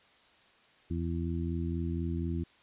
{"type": "harmonic tone", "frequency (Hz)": 84.1, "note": "E2", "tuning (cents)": 35, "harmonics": [1, 2, 3, 4], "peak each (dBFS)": [-33, -36, -38, -39], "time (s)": [0.9, 2.44], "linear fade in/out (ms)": 10, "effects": ["white hiss -62 dBFS RMS until 2.62 s", "resampled to 8000 Hz"]}